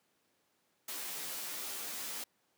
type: noise with comb filter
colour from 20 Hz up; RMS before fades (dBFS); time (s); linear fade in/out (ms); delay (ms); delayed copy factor
white; -41; 0.88-2.24; 5; 13; +0.8
effects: pink hiss -75 dBFS RMS until 2.57 s + high-pass 200 Hz 12 dB/octave